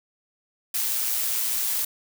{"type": "noise with amplitude modulation", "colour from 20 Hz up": "blue", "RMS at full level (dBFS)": -24, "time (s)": [0.74, 1.85], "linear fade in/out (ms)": 5, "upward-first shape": "sine", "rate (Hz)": 118, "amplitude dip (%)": 35, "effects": []}